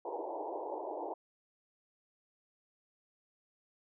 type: band-pass noise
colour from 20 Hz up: white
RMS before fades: -40 dBFS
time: 0.05-1.14 s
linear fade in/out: 5 ms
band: 310 to 940 Hz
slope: 96 dB/octave
effects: none